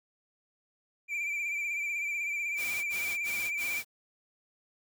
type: tone with vibrato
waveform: triangle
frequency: 2345 Hz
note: D7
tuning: 3 cents flat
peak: -29 dBFS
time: 1.08-3.83 s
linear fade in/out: 50 ms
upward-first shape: sine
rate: 16 Hz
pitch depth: 46 cents each way
type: noise bursts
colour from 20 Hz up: white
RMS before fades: -40 dBFS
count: 4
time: 2.56-3.848 s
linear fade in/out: 50 ms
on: 280 ms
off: 56 ms
effects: none